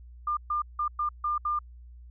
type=tone bursts at uneven times; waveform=sine; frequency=1200 Hz; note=D6; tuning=37 cents sharp; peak=-25 dBFS; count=6; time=0.27-0.37 / 0.5-0.62 / 0.79-0.88 / 0.99-1.09 / 1.24-1.38 / 1.45-1.59 s; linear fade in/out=5 ms; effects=added 60 Hz sine -45 dBFS peak until 2.1 s